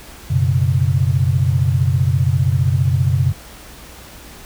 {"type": "chord", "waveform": "sine", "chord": "F# suspended fourth", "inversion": "none", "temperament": "equal", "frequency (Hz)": [92.5, 123.47, 138.59], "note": ["F#2", "B2", "C#3"], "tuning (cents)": [0, 0, 0], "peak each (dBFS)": [-17, -17, -17], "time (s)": [0.3, 3.33], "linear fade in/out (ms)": 10, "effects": ["added 60 Hz sine -43 dBFS peak until 4.45 s", "pink hiss -39 dBFS RMS until 4.45 s"]}